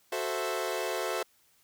sawtooth chord, F# half-diminished seventh, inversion none, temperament equal, 370 / 440 / 523.3 / 659.3 Hz, F#4 / A4 / C5 / E5, 0 / 0 / 0 / 0 cents, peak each -32 dBFS, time 0.12-1.23 s, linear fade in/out 5 ms, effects white hiss -66 dBFS RMS until 1.63 s

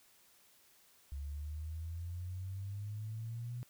sine exponential sweep, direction up, 69.2 to 123.47 Hz, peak -39 dBFS, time 1.12-3.63 s, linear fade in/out 0 ms, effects white hiss -66 dBFS RMS until 3.69 s

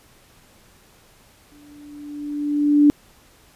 sine tone with exponential growth, 292.7 Hz, D4, 6 cents flat, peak -8 dBFS, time 1.52-2.9 s, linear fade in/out 0 ms, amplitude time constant 300 ms, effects pink hiss -53 dBFS RMS until 3.55 s + resampled to 32000 Hz

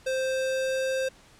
square tone with pitch glide, 523.3 to 526.3 Hz, C5 to C5, 0 to +10 cents, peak -26 dBFS, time 0.06-1.09 s, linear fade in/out 10 ms, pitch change +10 cents, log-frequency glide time 0.16-0.87 s, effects pink hiss -55 dBFS RMS until 1.39 s + low-pass 9000 Hz 12 dB/octave

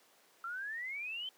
sine exponential sweep, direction up, 1334 to 3136 Hz, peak -38 dBFS, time 0.44-1.29 s, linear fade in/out 2 ms, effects pink hiss -65 dBFS RMS until 1.37 s + high-pass 400 Hz 12 dB/octave

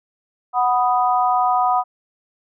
sine chord, B major, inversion second, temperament equal, 740 / 987.8 / 1244.5 Hz, F#5 / B5 / D#6, 0 / 0 / 0 cents, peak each -17 / -20 / -21 dBFS, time 0.53-1.84 s, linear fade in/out 50 ms, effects none

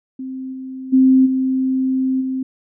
sine tone with level steps, 261.6 Hz, C4, in tune, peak -25 / -27 / -8 / -15 / -19 dBFS, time 0.19-2.43 s, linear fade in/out 5 ms, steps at 0.52 / 0.92 / 1.25 / 2.2 s, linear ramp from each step 20 ms, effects none

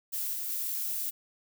violet noise with level steps, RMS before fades -33 / -35 / -33 dBFS, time 0.12-1.11 s, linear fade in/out 20 ms, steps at 0.33 / 0.49 s, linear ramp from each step 5 ms, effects none

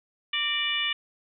harmonic tone with a mistuned harmonic, 587.3 Hz, D5, in tune, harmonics 2 / 3 / 4 / 5 / 6, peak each -38 / -33 / -30 / -28 / -32 dBFS, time 0.33-0.93 s, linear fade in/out 5 ms, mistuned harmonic 3, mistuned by +63 cents, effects none

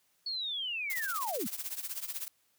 sine linear sweep, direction down, 4435 to 174.61 Hz, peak -33 dBFS, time 0.26-1.47 s, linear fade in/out 5 ms
blue noise with tremolo, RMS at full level -35 dBFS, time 0.9-2.28 s, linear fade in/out 0 ms, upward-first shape triangle, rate 16 Hz, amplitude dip 90%
effects white hiss -72 dBFS RMS until 2.58 s + high-pass 60 Hz 12 dB/octave

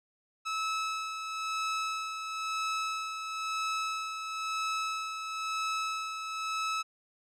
sawtooth tone with tremolo, 1300 Hz, E6, 24 cents flat, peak -26 dBFS, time 0.45-6.83 s, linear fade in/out 20 ms, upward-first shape sine, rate 1 Hz, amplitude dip 50%, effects low-pass 7000 Hz 12 dB/octave

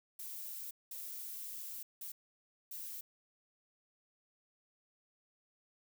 violet noise bursts at uneven times, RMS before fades -45 dBFS, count 4, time 0.19-0.71 / 0.91-1.83 / 2.01-2.12 / 2.71-3.01 s, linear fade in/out 5 ms, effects none

